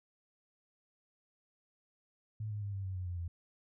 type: tone with pitch steps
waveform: sine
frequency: 107.8 / 104.31 / 100.93 / 97.66 / 94.5 / 91.44 / 88.48 / 85.61 Hz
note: A2 / G#2 / G#2 / G2 / F#2 / F#2 / F2 / F2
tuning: -35 / +8 / -49 / -6 / +37 / -20 / +23 / -34 cents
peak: -36 dBFS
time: 2.4-3.28 s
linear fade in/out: 5 ms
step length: 110 ms
effects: none